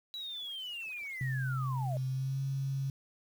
sine linear sweep, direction down, 3934 to 589 Hz, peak -38 dBFS, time 0.14-1.97 s, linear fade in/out 0 ms
sine tone with pitch glide, 130.4 to 135.94 Hz, C3 to C#3, -5 to -33 cents, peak -31 dBFS, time 1.21-2.9 s, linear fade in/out 2 ms, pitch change +72 cents, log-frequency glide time 2.08-2.4 s
effects 9-bit

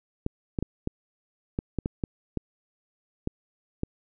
clicks, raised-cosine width 3 ms, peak -14 dBFS, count 11, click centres 0.264 / 0.588 / 0.626 / 0.874 / 1.589 / 1.787 / 1.859 / 2.038 / 2.373 / 3.274 / 3.834 s, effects none

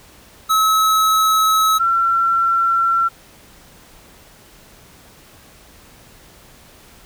square / sine tone pair in turn, 1291 / 1355.4 Hz, E6 / E6, -37 / +48 cents, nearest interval minor second, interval 85 cents, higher second, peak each -13 dBFS, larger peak neither, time 0.49-1.79 / 1.79-3.09 s, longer neither, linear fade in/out 20 ms, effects pink hiss -46 dBFS RMS until 7.05 s

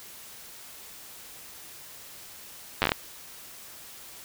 slowing click train, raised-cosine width 0.3 ms, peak -6 dBFS, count 7, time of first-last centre 2.82-2.919 s, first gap 9 ms, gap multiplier 1.24, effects white hiss -46 dBFS RMS until 4.24 s

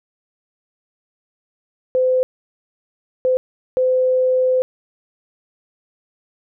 sine tone bursts at uneven times, 512 Hz, C5, 38 cents flat, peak -13 dBFS, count 3, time 1.95-2.23 / 3.25-3.37 / 3.77-4.62 s, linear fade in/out 0 ms, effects none

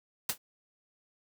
white noise with exponential decay, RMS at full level -24 dBFS, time 0.29-0.38 s, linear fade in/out 5 ms, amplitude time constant 18 ms, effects none

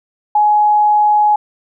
sine tone, 840 Hz, G#5, 19 cents sharp, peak -8 dBFS, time 0.35-1.36 s, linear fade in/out 5 ms, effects none

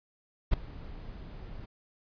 brown noise with ADSR envelope, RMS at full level -21 dBFS, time 0.51-1.66 s, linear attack 27 ms, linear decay 3 ms, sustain -22 dB, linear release 11 ms, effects resampled to 11025 Hz

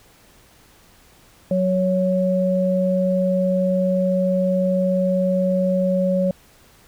sine tone pair together, 184.9 / 555.8 Hz, F#3 / C#5, -1 / +4 cents, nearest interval octave + perfect fifth, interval 1905 cents, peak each -19 dBFS, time 1.51-6.31 s, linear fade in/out 2 ms, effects pink hiss -52 dBFS RMS until 6.87 s

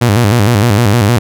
sawtooth tone with vibrato, 110.4 Hz, A2, 6 cents sharp, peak -3 dBFS, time 0.01-1.19 s, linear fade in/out 10 ms, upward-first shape square, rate 6.5 Hz, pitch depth 150 cents each way, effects none

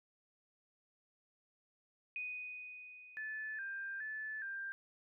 sine tone with exponential decay, 2489 Hz, D#7, in tune, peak -38 dBFS, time 2.16-4.56 s, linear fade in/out 1 ms, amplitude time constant 520 ms
sine tone with vibrato, 1662 Hz, G#6, 1 cent sharp, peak -40 dBFS, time 3.17-4.72 s, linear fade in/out 0 ms, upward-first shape square, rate 1.2 Hz, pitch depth 80 cents each way
effects none

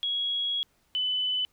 sine tone pair in turn, 3322 / 3007 Hz, G#7 / F#7, 0 / +27 cents, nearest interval major second, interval 173 cents, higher first, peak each -26 / -25 dBFS, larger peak second, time 0.03-0.63 / 0.95-1.45 s, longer first, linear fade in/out 0 ms, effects pink hiss -68 dBFS RMS until 1.52 s

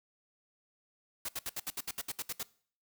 white noise bursts, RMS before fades -37 dBFS, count 12, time 1.25-2.431 s, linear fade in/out 5 ms, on 37 ms, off 67 ms, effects noise-tail reverb RT60 0.5 s tail -21 dB re dry

